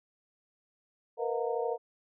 sine tone cluster, 463 / 495.6 / 635 / 715 / 922 Hz, A#4 / B4 / D#5 / F5 / A#5, -12 / +6 / +35 / +41 / -19 cents, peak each -32 / -35 / -39 / -37 / -40 dBFS, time 1.17-1.78 s, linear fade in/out 50 ms, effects none

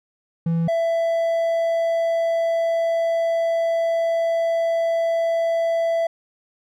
triangle tone pair in turn, 166.3 / 665.2 Hz, E3 / E5, +16 / +16 cents, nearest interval 2 octaves, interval 2400 cents, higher second, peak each -16 dBFS, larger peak neither, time 0.46-0.68 / 0.68-6.07 s, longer second, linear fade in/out 5 ms, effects none

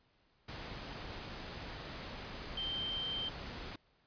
sine tone in noise, 3133 Hz, G7, 2 cents flat, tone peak -36 dBFS, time 2.57-3.29 s, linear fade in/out 5 ms, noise pink, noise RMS -45 dBFS, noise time 0.48-3.76 s, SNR +6 dB, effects pink hiss -72 dBFS RMS until 4.06 s + resampled to 11025 Hz

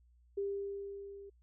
sine tone with level ramp, 398.6 Hz, G4, 29 cents sharp, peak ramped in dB -32 to -48 dBFS, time 0.37-1.3 s, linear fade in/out 10 ms, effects added 60 Hz sine -63 dBFS peak until 1.42 s

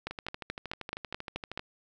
two click trains, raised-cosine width 0.3 ms, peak -18 / -22 dBFS, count 8 / 20, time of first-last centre 0.07-1.575 / 0.11-1.594 s, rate 4.65 / 12.8 Hz, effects none

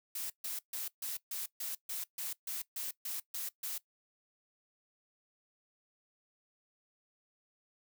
blue noise bursts, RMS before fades -39 dBFS, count 13, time 0.15-3.78 s, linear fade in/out 5 ms, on 150 ms, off 140 ms, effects noise-tail reverb RT60 0.1 s tail -19 dB re dry

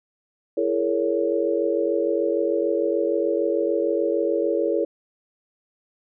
sine chord, A# half-diminished seventh, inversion second, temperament just, 335.6 / 419.5 / 466.2 / 559.4 Hz, E4 / G#4 / A#4 / C#5, +31 / +17 / 0 / +16 cents, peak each -25 dBFS, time 0.57-4.85 s, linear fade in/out 5 ms, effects none

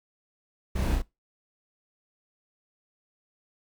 brown noise with echo, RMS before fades -27 dBFS, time 0.75-0.96 s, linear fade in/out 10 ms, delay 31 ms, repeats 2, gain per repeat -2 dB, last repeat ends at 1.022 s, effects noise-tail reverb RT60 0.2 s tail -20 dB re dry

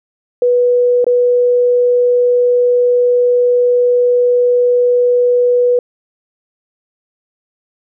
sine tone with dropouts, 490 Hz, B4, 14 cents flat, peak -8 dBFS, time 0.42-5.79 s, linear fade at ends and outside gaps 2 ms, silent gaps 1.044-1.066 s, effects none

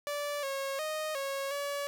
sawtooth tone with pitch steps, 581 / 546 / 620 / 549 / 569 Hz, D5 / C#5 / D#5 / C#5 / C#5, -19 / -26 / -6 / -17 / +45 cents, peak -29 dBFS, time 0.07-1.87 s, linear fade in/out 0 ms, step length 360 ms, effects none

